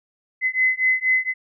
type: beating tone pair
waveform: sine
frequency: 2033 / 2037.2 Hz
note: B6 / C7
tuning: +50 / -47 cents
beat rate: 4.2 Hz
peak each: -20 dBFS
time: 0.41-1.34 s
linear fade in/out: 50 ms
effects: none